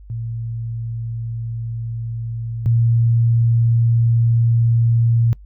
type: tone pair in turn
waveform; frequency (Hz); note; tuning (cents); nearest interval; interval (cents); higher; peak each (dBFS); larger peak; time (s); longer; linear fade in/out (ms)
sine; 115 / 116.13; A#2 / A#2; -23 / -6; unison; 17; second; -23 / -12; second; 0.1-2.66 / 2.66-5.33; second; 0
effects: noise-tail reverb RT60 0.1 s tail -23 dB re dry + added 50 Hz sine -38 dBFS peak until 5.45 s

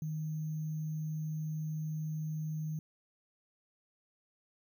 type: tone with sample-and-hold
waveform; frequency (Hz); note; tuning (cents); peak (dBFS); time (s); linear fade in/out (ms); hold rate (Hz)
sine; 155.56; D#3; 0; -34; 0.02-2.79; 2; 6300
effects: none

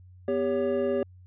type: tone cluster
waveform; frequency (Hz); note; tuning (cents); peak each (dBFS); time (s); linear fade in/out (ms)
triangle; 246.5 / 398.1 / 561; B3 / G4 / C#5; -3 / +27 / +21; -29 / -25 / -26; 0.28-1.03; 2
effects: added 91 Hz sine -48 dBFS peak until 1.26 s + resampled to 8000 Hz

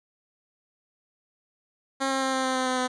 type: tone with pitch steps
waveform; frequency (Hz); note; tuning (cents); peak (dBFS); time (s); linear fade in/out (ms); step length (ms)
10% pulse; 269.4 / 267.1 / 264.8 / 262.5 / 260.2 / 258 / 255.8 / 253.5; C#4 / C4 / C4 / C4 / C4 / C4 / C4 / B3; -49 / +36 / +21 / +6 / -9 / -24 / -39 / +45; -16; 2-2.88; 20; 110
effects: resampled to 22050 Hz

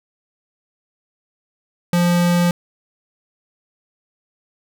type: tone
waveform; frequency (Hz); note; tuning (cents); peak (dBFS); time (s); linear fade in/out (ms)
square; 174.61; F3; 0; -14; 1.93-2.51; 2
effects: none

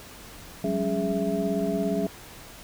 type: tone cluster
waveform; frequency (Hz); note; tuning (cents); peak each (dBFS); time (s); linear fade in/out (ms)
sine; 182.8 / 199.9 / 277.4 / 415.1 / 662; F#3 / G3 / C#4 / G#4 / E5; -21 / +34 / +1 / -1 / +7; -30; 0.64-2.07; 2
effects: pink hiss -45 dBFS RMS until 2.63 s

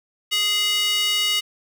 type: tone with high-pass filter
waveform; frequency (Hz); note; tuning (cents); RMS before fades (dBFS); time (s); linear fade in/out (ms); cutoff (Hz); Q
square; 416.5; G#4; +5; -21; 0.31-1.41; 20; 2800; 3.5
effects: none

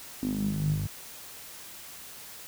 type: tone with band-pass filter sweep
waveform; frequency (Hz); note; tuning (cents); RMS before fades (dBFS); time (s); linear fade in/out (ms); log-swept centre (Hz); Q
sawtooth; 51.2; G#1; -24; -29; 0.22-0.87; 5; 270 to 120; 8.4
effects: white hiss -45 dBFS RMS until 2.47 s

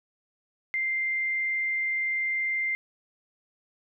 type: tone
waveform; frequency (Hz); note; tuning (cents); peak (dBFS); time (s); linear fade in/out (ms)
sine; 2093; C7; 0; -25; 0.74-2.75; 0
effects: none

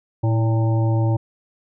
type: harmonic tone with a mistuned harmonic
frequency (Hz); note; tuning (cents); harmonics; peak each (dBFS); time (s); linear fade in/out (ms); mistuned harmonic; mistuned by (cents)
113.7; A#2; -43; 1 / 3 / 5 / 7 / 8; -16 / -26 / -30 / -33 / -34; 0.23-1.17; 10; 3; -65
effects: none

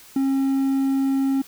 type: tone with ADSR envelope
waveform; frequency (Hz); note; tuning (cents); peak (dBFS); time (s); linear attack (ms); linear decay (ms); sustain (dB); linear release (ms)
triangle; 270.4; C#4; -43; -14; 0.16-1.42; 4; 13; -2; 8
effects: white hiss -47 dBFS RMS until 1.47 s

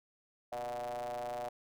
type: ring-modulated tone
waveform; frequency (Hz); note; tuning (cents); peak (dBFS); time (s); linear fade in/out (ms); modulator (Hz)
square; 61.74; B1; 0; -35; 0.52-1.49; 5; 666
effects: none

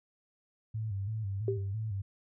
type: tone with vibrato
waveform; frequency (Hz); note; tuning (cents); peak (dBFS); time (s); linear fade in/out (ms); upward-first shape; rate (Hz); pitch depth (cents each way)
sine; 103.83; G#2; 0; -32; 0.74-2.02; 10; square; 3; 97
type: tone with exponential decay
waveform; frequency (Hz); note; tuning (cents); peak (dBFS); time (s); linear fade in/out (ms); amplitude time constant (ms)
sine; 392; G4; 0; -25; 1.48-1.71; 2; 48
effects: none

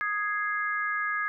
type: chord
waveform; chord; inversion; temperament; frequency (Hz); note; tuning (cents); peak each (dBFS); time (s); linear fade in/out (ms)
sine; Ab major; second; equal; 1244.5 / 1661.2 / 2093; Eb6 / Ab6 / C7; 0 / 0 / 0; -31 / -29 / -35; 0.01-1.28; 0
effects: none

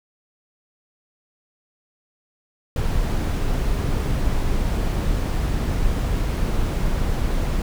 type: noise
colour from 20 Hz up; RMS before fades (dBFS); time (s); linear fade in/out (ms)
brown; -21; 2.76-7.62; 2
effects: none

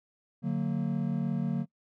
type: chord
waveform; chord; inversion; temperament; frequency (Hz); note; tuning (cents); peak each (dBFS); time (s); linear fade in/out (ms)
triangle; D augmented; none; just; 146.83 / 183.54 / 229.4; D3 / F#3 / A#3; 0 / -14 / -28; -30; 0.42-1.66; 50
effects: noise-tail reverb RT60 0.1 s tail -25 dB re dry

